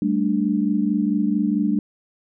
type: chord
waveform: sine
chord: G suspended second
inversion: none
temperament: just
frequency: 196 / 220.5 / 294 Hz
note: G3 / A3 / D4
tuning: 0 / +4 / +2 cents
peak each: -22 dBFS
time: 0.02-1.79 s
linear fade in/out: 2 ms
effects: none